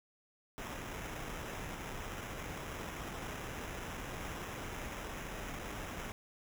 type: noise with sample-and-hold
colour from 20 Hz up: pink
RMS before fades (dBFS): -43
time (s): 0.58-6.12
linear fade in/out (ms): 0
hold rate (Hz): 4410
effects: none